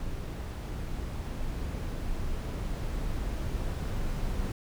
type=noise with level ramp; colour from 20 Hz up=brown; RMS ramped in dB=-35 to -31 dBFS; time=0-4.52 s; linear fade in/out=2 ms; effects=none